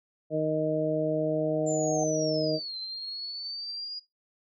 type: harmonic tone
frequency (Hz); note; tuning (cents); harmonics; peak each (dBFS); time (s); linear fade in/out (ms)
155.56; D#3; 0; 1 / 2 / 3 / 4; -33 / -31 / -30 / -28; 0.3-2.6; 50
type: tone with exponential growth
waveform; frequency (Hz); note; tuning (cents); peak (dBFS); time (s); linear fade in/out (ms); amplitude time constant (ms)
sine; 748; F#5; +19; -29; 0.66-2.04; 5; 300
type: linear two-way sweep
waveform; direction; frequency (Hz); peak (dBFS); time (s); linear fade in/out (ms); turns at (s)
sine; down then up; 7290 to 4079 to 4885; -34; 1.66-4; 20; 2.77
effects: noise-tail reverb RT60 0.2 s tail -17 dB re dry